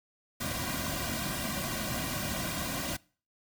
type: noise with comb filter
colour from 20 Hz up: pink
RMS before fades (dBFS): -34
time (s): 0.4-2.97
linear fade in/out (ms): 10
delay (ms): 2.3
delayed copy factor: -0.9
effects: noise-tail reverb RT60 0.4 s tail -23 dB re dry